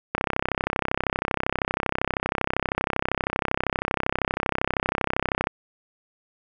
click train, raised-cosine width 0.5 ms, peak -7 dBFS, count 175, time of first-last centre 0.15-5.471 s, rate 32.7 Hz, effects none

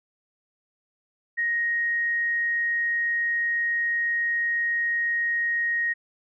sine tone, 1874 Hz, A#6, 9 cents sharp, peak -22 dBFS, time 1.37-5.94 s, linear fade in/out 20 ms, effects none

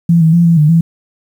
sine tone with pitch steps, 169.1 / 160.8 / 171.3 / 167.7 / 150.7 / 166 Hz, E3 / E3 / F3 / E3 / D3 / E3, +44 / -43 / -33 / +30 / +45 / +12 cents, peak -5 dBFS, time 0.09-0.81 s, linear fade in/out 5 ms, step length 120 ms, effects 7-bit

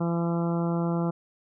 harmonic tone, 169.5 Hz, E3, 49 cents sharp, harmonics 1 / 2 / 3 / 4 / 5 / 6 / 7 / 8, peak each -25 / -31 / -35 / -37 / -39 / -41 / -42 / -43 dBFS, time 0-1.11 s, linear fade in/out 10 ms, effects none

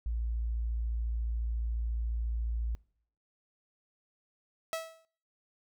sine tone, 57.1 Hz, A#1, 35 cents flat, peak -30 dBFS, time 0.06-2.75 s, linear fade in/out 0 ms
sawtooth tone with exponential decay, 650 Hz, E5, 24 cents flat, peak -26 dBFS, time 4.73-5.05 s, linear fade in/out 0 ms, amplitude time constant 69 ms
effects noise-tail reverb RT60 0.6 s tail -24 dB re dry

